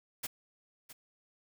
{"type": "noise with echo", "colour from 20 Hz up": "white", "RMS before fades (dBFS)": -37, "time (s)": [0.23, 0.27], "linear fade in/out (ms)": 10, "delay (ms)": 660, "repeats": 1, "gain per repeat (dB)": -13, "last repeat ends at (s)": 0.93, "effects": []}